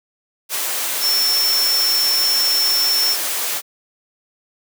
sine tone in noise, 5400 Hz, E8, 41 cents sharp, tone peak -15 dBFS, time 1-3.17 s, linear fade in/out 50 ms, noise white, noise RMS -22 dBFS, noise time 0.49-3.62 s, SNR +4 dB, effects high-pass 400 Hz 12 dB/octave

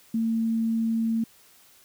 sine tone, 226.1 Hz, A3, 47 cents sharp, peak -22 dBFS, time 0.14-1.24 s, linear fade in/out 5 ms, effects white hiss -56 dBFS RMS until 1.84 s

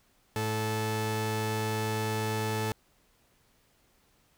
sawtooth tone pair together, 108.9 / 435.6 Hz, A2 / A4, -17 / -17 cents, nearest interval 2 octaves, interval 2400 cents, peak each -27 dBFS, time 0.36-2.72 s, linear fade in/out 0 ms, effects pink hiss -67 dBFS RMS until 4.37 s

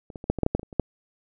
clicks, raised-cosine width 2 ms, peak -27 / -22 / -23 / -7 / -17 / -7 / -7 / -8 / -22 / -25 / -27 / -6 dBFS, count 12, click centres 0.102 / 0.158 / 0.241 / 0.3 / 0.387 / 0.433 / 0.464 / 0.55 / 0.595 / 0.631 / 0.728 / 0.797 s, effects none

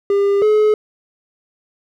triangle tone pair in turn, 400.7 / 426.2 Hz, G4 / G#4, +38 / +45 cents, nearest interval minor second, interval 107 cents, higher second, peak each -10 / -8 dBFS, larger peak second, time 0.1-0.42 / 0.42-0.74 s, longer neither, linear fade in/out 2 ms, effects none

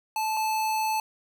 square tone pair in turn, 872 / 872 Hz, A5 / A5, -16 / -16 cents, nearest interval unison, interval 0 cents, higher neither, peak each -26 / -25 dBFS, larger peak second, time 0.16-0.37 / 0.37-1 s, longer second, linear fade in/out 2 ms, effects none

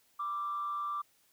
sine tone with frequency modulation, 1174.7 Hz, D6, in tune, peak -32 dBFS, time 0.19-1.02 s, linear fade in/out 10 ms, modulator 171 Hz, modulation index 0.29, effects tanh soft clip ceiling -28 dBFS + white hiss -69 dBFS RMS until 1.32 s

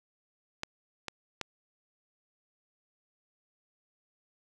clicks, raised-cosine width 0.2 ms, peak -16 / -18 / -16 dBFS, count 3, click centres 0.634 / 1.083 / 1.413 s, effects none

